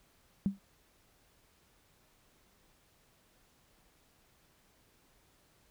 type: tone with exponential decay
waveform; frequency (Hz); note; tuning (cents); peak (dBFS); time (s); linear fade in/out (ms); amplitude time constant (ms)
sine; 196.7; G3; +6; -23; 0.46-0.59; 0; 28
effects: pink hiss -68 dBFS RMS until 5.7 s